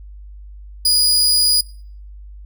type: tone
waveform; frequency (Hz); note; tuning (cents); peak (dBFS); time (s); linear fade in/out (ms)
sawtooth; 4912; D#8; -23; -9; 0.85-1.61; 5
effects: noise-tail reverb RT60 0.5 s tail -23 dB re dry + added 50 Hz sine -34 dBFS peak until 2.45 s